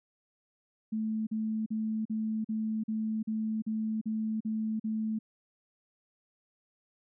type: tone bursts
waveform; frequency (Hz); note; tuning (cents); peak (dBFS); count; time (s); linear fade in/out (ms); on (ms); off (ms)
sine; 218.7; A3; -10; -29; 11; 0.92-5.19; 10; 350; 42
effects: none